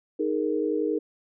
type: chord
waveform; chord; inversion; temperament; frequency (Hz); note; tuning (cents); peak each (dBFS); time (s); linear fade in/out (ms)
sine; D# suspended fourth; none; equal; 311.1 / 415.3 / 466.2; D#4 / G#4 / A#4; 0 / 0 / 0; -27 / -28 / -28; 0.19-0.99; 10
effects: none